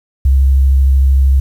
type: tone with vibrato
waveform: sine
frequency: 67.2 Hz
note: C2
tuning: 47 cents sharp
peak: -6 dBFS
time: 0.25-1.4 s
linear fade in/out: 5 ms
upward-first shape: sine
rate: 13 Hz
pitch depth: 19 cents each way
effects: 7-bit